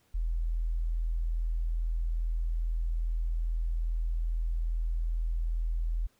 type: tone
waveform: sine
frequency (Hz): 41.2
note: E1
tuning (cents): 0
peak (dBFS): -27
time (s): 0.14-6.07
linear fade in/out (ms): 10
effects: pink hiss -69 dBFS RMS until 6.19 s